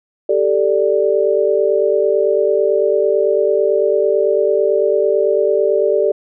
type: chord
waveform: sine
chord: G suspended second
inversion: none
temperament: just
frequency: 392 / 441 / 588 Hz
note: G4 / A4 / D5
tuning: 0 / +4 / +2 cents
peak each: -16 dBFS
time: 0.29-6.12 s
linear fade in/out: 5 ms
effects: none